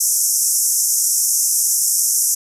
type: band-pass noise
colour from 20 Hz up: pink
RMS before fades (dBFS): -17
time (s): 0-2.35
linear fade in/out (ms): 10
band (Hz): 5500 to 13000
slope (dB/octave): 96
effects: none